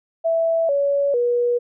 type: tone with pitch steps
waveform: sine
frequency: 659.3 / 564.1 / 482.6 Hz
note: E5 / C#5 / B4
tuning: 0 / +30 / -40 cents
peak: -16 dBFS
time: 0.24-1.59 s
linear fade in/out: 20 ms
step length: 450 ms
effects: none